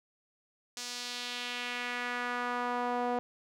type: tone with band-pass filter sweep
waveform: sawtooth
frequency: 244.4 Hz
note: B3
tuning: 18 cents flat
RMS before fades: -35 dBFS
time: 0.77-3.19 s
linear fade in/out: 0 ms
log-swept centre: 5800 to 670 Hz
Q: 1.6
effects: none